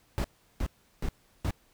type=noise bursts; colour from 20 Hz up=brown; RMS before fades=-29 dBFS; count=4; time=0.18-1.508 s; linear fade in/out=0 ms; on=62 ms; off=360 ms; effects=pink hiss -65 dBFS RMS until 1.73 s